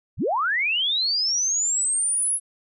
sine linear sweep, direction up, 34 to 10710 Hz, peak -20 dBFS, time 0.17-2.4 s, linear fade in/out 50 ms, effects none

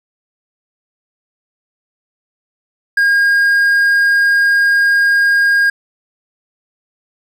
triangle tone, 1623 Hz, G#6, 40 cents flat, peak -7 dBFS, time 2.97-5.7 s, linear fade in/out 5 ms, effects none

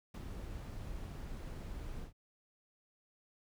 brown noise with ADSR envelope, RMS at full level -41 dBFS, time 0.14-2.13 s, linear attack 5 ms, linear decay 52 ms, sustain -3 dB, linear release 110 ms, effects none

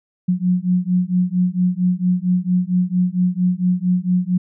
sine beating tone pair, 178.6 / 183 Hz, F3 / F#3, +39 / -19 cents, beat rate 4.4 Hz, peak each -18 dBFS, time 0.28-4.38 s, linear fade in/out 10 ms, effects none

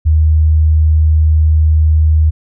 sine tone, 78 Hz, D#2, 5 cents sharp, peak -6 dBFS, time 0.05-2.31 s, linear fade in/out 20 ms, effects none

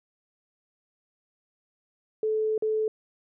sine tone with dropouts, 434.6 Hz, A4, 21 cents flat, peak -23 dBFS, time 2.23-2.88 s, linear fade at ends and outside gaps 2 ms, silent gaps 2.579-2.623 s, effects none

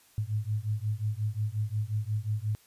sine beating tone pair, 104.1 / 109.7 Hz, G#2 / A2, +5 / -5 cents, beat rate 5.6 Hz, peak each -31 dBFS, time 0.18-2.55 s, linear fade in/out 0 ms, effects white hiss -61 dBFS RMS until 2.66 s + resampled to 32000 Hz

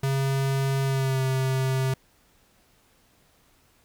square tone with pitch glide, 135.8 to 132.01 Hz, C#3 to C3, -35 to +16 cents, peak -23 dBFS, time 0.03-1.94 s, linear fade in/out 5 ms, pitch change -49 cents, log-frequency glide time 0.84-1.22 s, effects pink hiss -62 dBFS RMS until 3.84 s

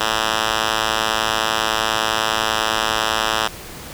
5% pulse tone with band-pass filter, 110 Hz, A2, in tune, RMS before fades -20 dBFS, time 0-3.48 s, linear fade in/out 10 ms, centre 2900 Hz, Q 0.64, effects pink hiss -35 dBFS RMS until 3.93 s

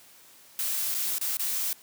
blue noise with dropouts, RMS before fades -29 dBFS, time 0.59-1.73 s, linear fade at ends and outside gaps 1 ms, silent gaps 0.943-0.947 / 1.183-1.212 / 1.37-1.395 s, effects white hiss -54 dBFS RMS until 1.82 s + high-pass 100 Hz 12 dB/octave

